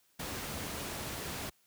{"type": "noise", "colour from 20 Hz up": "pink", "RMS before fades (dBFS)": -39, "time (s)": [0.19, 1.5], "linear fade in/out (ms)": 10, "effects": ["white hiss -70 dBFS RMS until 1.66 s", "high-pass 60 Hz 12 dB/octave"]}